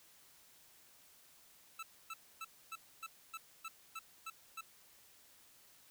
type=tone bursts; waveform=25% pulse; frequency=1318.5 Hz; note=E6; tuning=in tune; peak=-39 dBFS; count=10; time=1.79-4.61 s; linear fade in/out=5 ms; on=39 ms; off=270 ms; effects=white hiss -64 dBFS RMS until 5.9 s